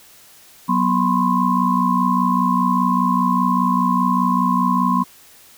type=tone cluster; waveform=sine; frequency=185.5 / 244 / 1007 / 1072 Hz; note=F#3 / B3 / B5 / C6; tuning=+5 / -21 / +33 / +42 cents; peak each=-20 dBFS; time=0.68-5.04 s; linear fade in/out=20 ms; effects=white hiss -47 dBFS RMS until 5.57 s